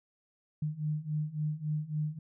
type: beating tone pair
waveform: sine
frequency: 150.2 / 153.8 Hz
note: D3 / D#3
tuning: +39 / -20 cents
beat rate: 3.6 Hz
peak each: -35 / -33 dBFS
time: 0.62-2.19 s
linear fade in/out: 5 ms
effects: none